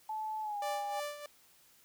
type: tone with pitch glide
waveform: sine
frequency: 867 to 813.6 Hz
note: A5 to G#5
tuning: -26 to -36 cents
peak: -35 dBFS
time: 0.09-1 s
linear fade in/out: 5 ms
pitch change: -110 cents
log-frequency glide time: 0.42-0.59 s
type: tone with tremolo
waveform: sawtooth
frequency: 587.3 Hz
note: D5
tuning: in tune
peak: -32 dBFS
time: 0.62-1.26 s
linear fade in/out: 2 ms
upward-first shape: sine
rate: 3.1 Hz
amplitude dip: 70%
effects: white hiss -64 dBFS RMS until 1.84 s